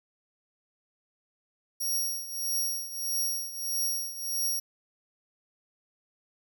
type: tone with tremolo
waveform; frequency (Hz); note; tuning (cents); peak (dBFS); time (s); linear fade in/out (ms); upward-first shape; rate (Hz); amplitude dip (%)
15% pulse; 5630; F8; +13; -20; 1.8-4.6; 10; triangle; 1.6; 80
effects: none